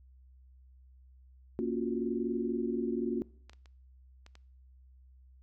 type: chord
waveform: sine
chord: Gb major seventh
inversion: first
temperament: equal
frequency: 233.1 / 277.2 / 349.2 / 370 Hz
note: Bb3 / Db4 / F4 / Gb4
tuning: 0 / 0 / 0 / 0 cents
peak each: -34 / -37 / -35 / -36 dBFS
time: 1.59-3.22 s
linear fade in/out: 0 ms
type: clicks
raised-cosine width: 0.2 ms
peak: -33 / -39 / -40 / -35 / -36 dBFS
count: 5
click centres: 3.496 / 3.533 / 3.658 / 4.264 / 4.354 s
effects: noise-tail reverb RT60 0.6 s tail -22 dB re dry + added 64 Hz sine -55 dBFS peak until 5.42 s